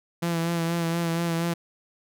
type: tone with vibrato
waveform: sawtooth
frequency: 168.1 Hz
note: E3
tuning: 34 cents sharp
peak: -20 dBFS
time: 0.22-1.54 s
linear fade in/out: 10 ms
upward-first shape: sine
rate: 4.2 Hz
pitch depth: 30 cents each way
effects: none